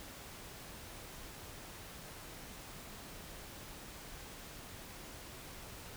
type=silence; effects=pink hiss -50 dBFS RMS until 5.96 s